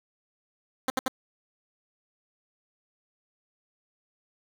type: tone bursts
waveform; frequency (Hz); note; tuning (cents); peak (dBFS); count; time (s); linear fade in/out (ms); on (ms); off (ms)
10% pulse; 260.6; C4; -7; -16; 3; 0.88-1.081; 2; 21; 69
effects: none